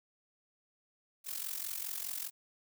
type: noise with amplitude modulation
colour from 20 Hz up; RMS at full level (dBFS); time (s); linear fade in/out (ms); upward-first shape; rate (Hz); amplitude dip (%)
blue; -36; 1.24-2.31; 50; sine; 44.9; 80
effects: none